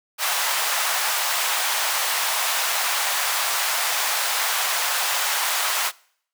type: high-pass noise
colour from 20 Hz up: pink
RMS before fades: -23 dBFS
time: 0.18-5.92 s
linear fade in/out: 50 ms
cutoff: 760 Hz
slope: 24 dB/octave
effects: noise-tail reverb RT60 0.6 s tail -23 dB re dry